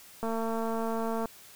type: click train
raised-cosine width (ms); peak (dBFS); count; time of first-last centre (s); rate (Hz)
1; -20; 233; 0.23-1.257; 226
effects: white hiss -52 dBFS RMS until 1.55 s